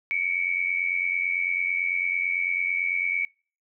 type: tone pair together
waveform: sine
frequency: 2217 / 2306 Hz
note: C#7 / D7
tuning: 0 / -32 cents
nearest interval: minor second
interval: 68 cents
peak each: -26 dBFS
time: 0.11-3.25 s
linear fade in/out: 0 ms
effects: noise-tail reverb RT60 0.4 s tail -26 dB re dry